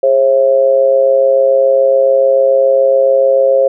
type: tone with amplitude modulation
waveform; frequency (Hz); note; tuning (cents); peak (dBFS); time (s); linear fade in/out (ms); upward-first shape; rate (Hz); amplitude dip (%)
sine; 538; C5; +48; -3; 0.03-3.68; 5; sine; 127; 75
effects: none